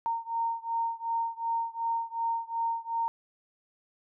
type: beating tone pair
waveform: sine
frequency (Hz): 919 / 921.7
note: A#5 / A#5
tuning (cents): -25 / -20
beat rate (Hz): 2.7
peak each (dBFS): -31 / -32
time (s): 0.06-3.08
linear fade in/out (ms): 0
effects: none